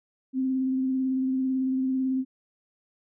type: tone with vibrato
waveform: sine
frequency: 261.6 Hz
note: C4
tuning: in tune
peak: -23 dBFS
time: 0.33-2.25 s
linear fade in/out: 50 ms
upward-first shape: sine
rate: 18 Hz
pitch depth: 19 cents each way
effects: none